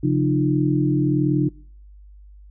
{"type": "tone cluster", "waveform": "sine", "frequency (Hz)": [138.2, 177.8, 303.3, 344.5], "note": ["C#3", "F3", "D#4", "F4"], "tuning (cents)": [-5, 31, -44, -24], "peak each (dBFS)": [-20, -25, -20, -27], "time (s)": [0.03, 1.49], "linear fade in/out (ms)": 10, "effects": ["noise-tail reverb RT60 0.6 s tail -25 dB re dry", "added 50 Hz sine -42 dBFS peak until 2.5 s"]}